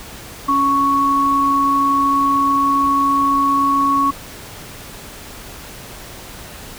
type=tone pair together; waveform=sine; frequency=277.6 / 1110.4 Hz; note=C#4 / C#6; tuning=+3 / +3 cents; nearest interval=2 octaves; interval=2400 cents; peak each=-20 / -13 dBFS; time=0.48-4.11 s; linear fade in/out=10 ms; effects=pink hiss -35 dBFS RMS until 6.78 s